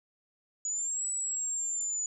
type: linear two-way sweep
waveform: sine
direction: up then down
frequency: 6830 to 7902 to 6920 Hz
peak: -30 dBFS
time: 0.65-2.06 s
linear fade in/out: 2 ms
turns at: 1.09 s
effects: none

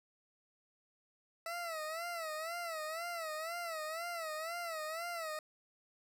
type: tone with vibrato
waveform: 20% pulse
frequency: 655 Hz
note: E5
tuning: 11 cents flat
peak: -34 dBFS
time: 1.46-5.39 s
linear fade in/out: 2 ms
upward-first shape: sine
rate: 2 Hz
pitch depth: 110 cents each way
effects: none

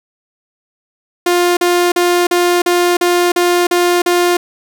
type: tone bursts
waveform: sawtooth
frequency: 352.3 Hz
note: F4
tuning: 15 cents sharp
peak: -6 dBFS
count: 9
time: 1.26-4.37 s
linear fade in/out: 5 ms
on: 310 ms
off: 40 ms
effects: none

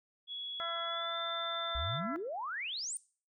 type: tone with pitch glide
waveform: sine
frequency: 3364 to 3554 Hz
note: G#7 to A7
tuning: +22 to +17 cents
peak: -38 dBFS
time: 0.27-2.01 s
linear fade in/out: 50 ms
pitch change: +95 cents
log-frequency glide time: 0.83-1.16 s
type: harmonic tone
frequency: 336 Hz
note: E4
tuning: 33 cents sharp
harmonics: 2 / 3 / 4 / 5 / 6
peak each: -42 / -49 / -38 / -48 / -50 dBFS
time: 0.6-2.16 s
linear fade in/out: 0 ms
type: exponential sweep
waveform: sine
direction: up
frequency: 58.8 to 9397 Hz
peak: -36 dBFS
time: 1.75-2.97 s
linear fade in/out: 0 ms
effects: noise-tail reverb RT60 0.4 s tail -20 dB re dry

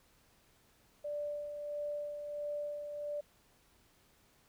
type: tone with tremolo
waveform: sine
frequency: 587.3 Hz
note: D5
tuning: in tune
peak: -35 dBFS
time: 1.04-3.21 s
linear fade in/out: 10 ms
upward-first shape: sine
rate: 1.5 Hz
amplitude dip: 45%
effects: pink hiss -68 dBFS RMS until 4.48 s

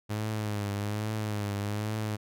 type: tone with vibrato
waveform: sawtooth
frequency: 104.8 Hz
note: G#2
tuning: 16 cents sharp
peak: -26 dBFS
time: 0.09-2.17 s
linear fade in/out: 20 ms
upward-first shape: triangle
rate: 1.2 Hz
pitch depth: 73 cents each way
effects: none

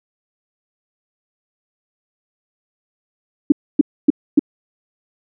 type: tone bursts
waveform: sine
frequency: 291 Hz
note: D4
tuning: 16 cents flat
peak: -5 dBFS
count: 4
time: 3.5-4.394 s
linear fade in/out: 5 ms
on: 21 ms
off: 270 ms
effects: none

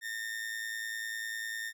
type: tone with amplitude modulation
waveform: 40% pulse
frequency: 1820 Hz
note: A#6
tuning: 42 cents flat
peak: -32 dBFS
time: 0.01-1.73 s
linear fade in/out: 50 ms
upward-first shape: sine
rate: 110 Hz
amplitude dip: 60%
effects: none

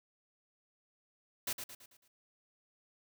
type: noise with echo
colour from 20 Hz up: white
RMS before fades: -36 dBFS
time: 1.47-1.53 s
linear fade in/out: 5 ms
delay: 110 ms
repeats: 5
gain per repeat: -7 dB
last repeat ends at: 2.08 s
effects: none

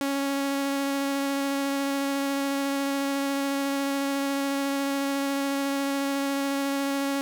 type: tone with vibrato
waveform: sawtooth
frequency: 277.2 Hz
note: C#4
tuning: in tune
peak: -21 dBFS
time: 0.01-7.21 s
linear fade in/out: 0 ms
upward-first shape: square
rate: 14 Hz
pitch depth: 8 cents each way
effects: none

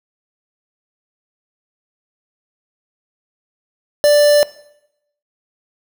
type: tone with quantisation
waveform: triangle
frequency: 588 Hz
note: D5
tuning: 2 cents sharp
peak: -6 dBFS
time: 4.04-4.43 s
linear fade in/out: 0 ms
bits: 3
effects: noise-tail reverb RT60 0.8 s tail -19 dB re dry

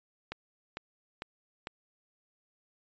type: click train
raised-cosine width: 0.3 ms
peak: -21 dBFS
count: 4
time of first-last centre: 0.32-1.671 s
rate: 2.22 Hz
effects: resampled to 16000 Hz

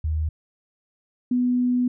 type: tone pair in turn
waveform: sine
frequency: 78 / 247.6 Hz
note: D#2 / B3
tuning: +5 / +5 cents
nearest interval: octave + minor sixth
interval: 2000 cents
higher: second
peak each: -21 / -18 dBFS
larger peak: second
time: 0.04-0.29 / 1.31-1.88 s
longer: second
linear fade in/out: 5 ms
effects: none

